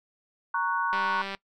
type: chord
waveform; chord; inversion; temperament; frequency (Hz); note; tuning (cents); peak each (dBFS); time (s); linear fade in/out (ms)
sine; F# major; first; equal; 932.3 / 1108.7 / 1480; A#5 / C#6 / F#6; 0 / 0 / 0; -29; 0.54-1.22; 5
type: click train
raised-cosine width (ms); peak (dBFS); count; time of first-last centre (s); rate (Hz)
0.3; -19; 83; 0.93-1.348; 196
effects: noise-tail reverb RT60 0.1 s tail -21 dB re dry